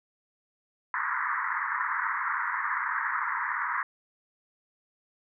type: band-pass noise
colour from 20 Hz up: pink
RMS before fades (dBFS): -30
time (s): 0.94-3.83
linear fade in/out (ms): 2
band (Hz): 940 to 2000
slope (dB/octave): 96
effects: none